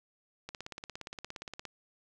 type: click train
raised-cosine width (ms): 0.2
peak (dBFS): -24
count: 21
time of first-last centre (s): 0.49-1.653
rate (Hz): 17.2
effects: none